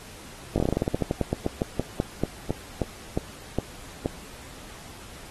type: slowing click train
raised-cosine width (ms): 2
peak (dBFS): -10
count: 25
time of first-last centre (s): 0.56-4.059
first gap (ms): 19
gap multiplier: 1.15
effects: pink hiss -45 dBFS RMS until 5.3 s + AAC 32 kbps